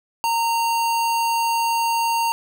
square tone, 923 Hz, A#5, 17 cents flat, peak -19 dBFS, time 0.24-2.32 s, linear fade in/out 0 ms, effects none

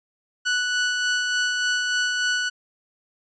sawtooth tone with tremolo, 1480 Hz, F#6, in tune, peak -16 dBFS, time 0.45-2.5 s, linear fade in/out 20 ms, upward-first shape sine, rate 3.4 Hz, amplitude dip 30%, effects resampled to 16000 Hz

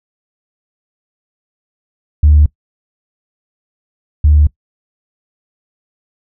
sine tone pair in turn, 74.6 / 74.6 Hz, D2 / D2, +28 / +28 cents, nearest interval unison, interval 0 cents, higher neither, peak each -3 / -4 dBFS, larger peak first, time 2.23-2.46 / 4.24-4.47 s, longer neither, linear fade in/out 5 ms, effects noise-tail reverb RT60 0.1 s tail -22 dB re dry + tanh soft clip ceiling 0 dBFS

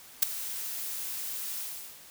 blue noise with ADSR envelope, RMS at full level -18 dBFS, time 0.22-2 s, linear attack 10 ms, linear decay 6 ms, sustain -18 dB, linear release 410 ms, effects white hiss -51 dBFS RMS until 2.1 s

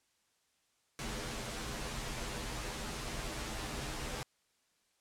pink noise with comb filter, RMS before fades -40 dBFS, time 0.99-4.23 s, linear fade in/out 0 ms, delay 11 ms, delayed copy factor -0.85, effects white hiss -75 dBFS RMS until 5 s + low-pass 9000 Hz 12 dB/octave

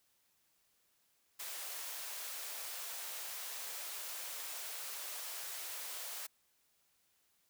white high-pass noise, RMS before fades -44 dBFS, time 1.39-6.27 s, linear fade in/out 10 ms, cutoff 480 Hz, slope 24 dB/octave, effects white hiss -75 dBFS RMS until 7.49 s

